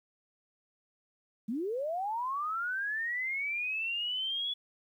sine linear sweep, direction up, 201.7 to 3415 Hz, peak -31 dBFS, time 1.48-4.54 s, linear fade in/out 10 ms, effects 11-bit

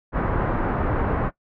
pink low-pass noise, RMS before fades -23 dBFS, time 0.12-1.31 s, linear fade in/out 50 ms, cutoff 1500 Hz, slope 24 dB/octave, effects noise-tail reverb RT60 0.1 s tail -18 dB re dry

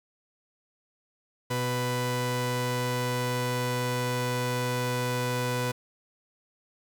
sawtooth tone pair together, 123.92 / 495.7 Hz, B2 / B4, +6 / +6 cents, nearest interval 2 octaves, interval 2400 cents, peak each -25 dBFS, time 1.5-5.72 s, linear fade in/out 10 ms, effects none

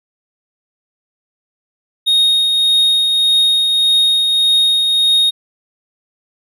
triangle tone with tremolo, 3724 Hz, A#7, 2 cents flat, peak -7 dBFS, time 2.06-5.31 s, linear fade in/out 20 ms, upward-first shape triangle, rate 1.7 Hz, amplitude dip 35%, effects none

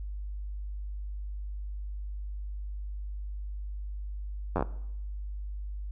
slowing click train, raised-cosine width 1 ms, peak -14 dBFS, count 6, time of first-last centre 4.56-4.625 s, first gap 10 ms, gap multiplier 1.13, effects noise-tail reverb RT60 0.8 s tail -18 dB re dry + added 50 Hz sine -34 dBFS peak until 5.91 s

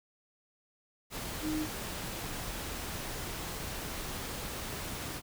sine tone in noise, 308.9 Hz, D#4, 12 cents flat, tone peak -31 dBFS, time 1.41-1.67 s, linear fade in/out 50 ms, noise pink, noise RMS -39 dBFS, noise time 1.1-5.22 s, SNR +5 dB, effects none

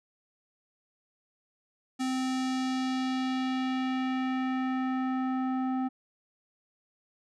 square tone with low-pass filter sweep, 259.3 Hz, C4, 15 cents flat, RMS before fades -30 dBFS, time 1.99-5.89 s, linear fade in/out 20 ms, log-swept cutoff 8200 to 1000 Hz, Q 1.2, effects none

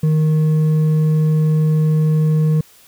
sine tone with hard clipping, 155.5 Hz, D#3, 1 cent flat, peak -13 dBFS, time 0.03-2.61 s, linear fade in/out 5 ms, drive 4 dB, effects white hiss -48 dBFS RMS until 2.87 s

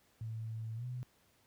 sine tone with pitch glide, 111.8 to 124.77 Hz, A2 to B2, +28 to +18 cents, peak -38 dBFS, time 0.21-1.03 s, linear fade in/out 0 ms, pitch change +190 cents, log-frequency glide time 0.75-0.85 s, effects pink hiss -70 dBFS RMS until 1.46 s + high-pass 60 Hz 12 dB/octave

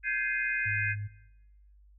sine chord, Ab major seventh, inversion third, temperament equal with one note detuned, 1568 / 1686.4 / 2093 / 2489 Hz, G6 / Ab6 / C7 / Eb7, 0 / +26 / 0 / 0 cents, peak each -33 dBFS, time 0.03-0.96 s, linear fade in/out 50 ms
sine tone, 103.5 Hz, G#2, 5 cents flat, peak -34 dBFS, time 0.65-1.08 s, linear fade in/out 20 ms
effects noise-tail reverb RT60 1.0 s tail -22 dB re dry + added 50 Hz sine -55 dBFS peak until 1.98 s

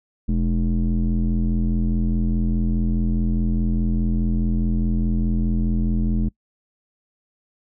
square tone with low-pass filter, 42.41 Hz, E1, 50 cents sharp, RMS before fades -20 dBFS, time 0.28-6.29 s, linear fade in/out 10 ms, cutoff 240 Hz, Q 5.1, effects noise-tail reverb RT60 0.1 s tail -24 dB re dry

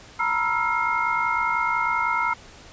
sine tone cluster, 922 / 972 / 1317 / 1383 / 2143 Hz, A#5 / B5 / E6 / F6 / C7, -19 / -28 / -2 / -17 / +41 cents, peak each -27 dBFS, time 0.19-2.34 s, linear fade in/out 10 ms, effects pink hiss -46 dBFS RMS until 2.72 s + resampled to 16000 Hz

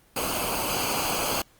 pink noise with comb filter, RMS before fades -27 dBFS, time 0.16-1.42 s, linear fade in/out 5 ms, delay 0.54 ms, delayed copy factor -0.75, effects pink hiss -59 dBFS RMS until 1.59 s + Opus 32 kbps

